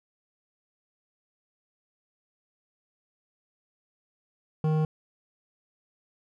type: tone with hard clipping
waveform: sine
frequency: 155.56 Hz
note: D#3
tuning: in tune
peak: -24 dBFS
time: 4.64-4.85 s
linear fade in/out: 2 ms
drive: 12 dB
effects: none